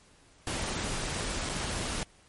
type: noise with dropouts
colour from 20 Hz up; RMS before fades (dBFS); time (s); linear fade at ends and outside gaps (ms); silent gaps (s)
pink; -33; 0.47-2.03; 0; 1.491-1.496
effects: pink hiss -60 dBFS RMS until 2.28 s + MP3 48 kbps